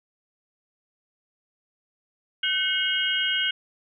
sine tone cluster, 1521 / 2181 / 2876 / 3204 Hz, F#6 / C#7 / F#7 / G7, +47 / -29 / -50 / +37 cents, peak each -28 / -31 / -25 / -28 dBFS, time 2.43-3.51 s, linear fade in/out 5 ms, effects none

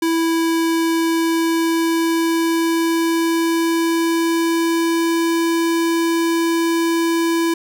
square tone with pitch glide, 329.6 to 333 Hz, E4 to E4, 0 to +18 cents, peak -16 dBFS, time 0.02-7.54 s, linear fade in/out 5 ms, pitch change +18 cents, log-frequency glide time 1.01-5.41 s, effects none

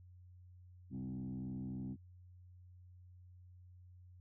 sine tone with frequency modulation, 196 Hz, G3, in tune, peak -39 dBFS, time 0.9-1.97 s, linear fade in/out 50 ms, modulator 63.4 Hz, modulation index 1.3, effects tanh soft clip ceiling -37 dBFS + added 90 Hz sine -56 dBFS peak until 4.2 s

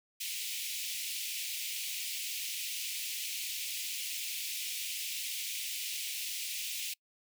pink high-pass noise, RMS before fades -38 dBFS, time 0.2-6.94 s, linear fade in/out 10 ms, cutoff 2300 Hz, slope 48 dB/octave, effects noise-tail reverb RT60 0.1 s tail -26 dB re dry

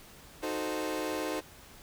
30% pulse chord, D# diminished seventh, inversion none, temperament equal, 311.1 / 370 / 440 / 523.3 Hz, D#4 / F#4 / A4 / C5, 0 / 0 / 0 / 0 cents, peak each -33 / -37 / -36 / -35 dBFS, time 0.42-1.41 s, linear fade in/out 20 ms, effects pink hiss -53 dBFS RMS until 1.82 s

